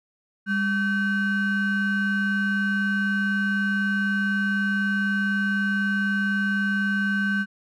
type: ring-modulated tone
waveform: triangle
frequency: 669 Hz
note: E5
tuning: 25 cents sharp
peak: -16 dBFS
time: 0.46-7.46 s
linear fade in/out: 50 ms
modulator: 870 Hz
effects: none